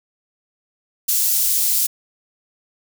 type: high-pass noise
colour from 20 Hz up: white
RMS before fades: -18 dBFS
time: 1.08-1.87 s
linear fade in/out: 10 ms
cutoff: 6000 Hz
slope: 12 dB/octave
effects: none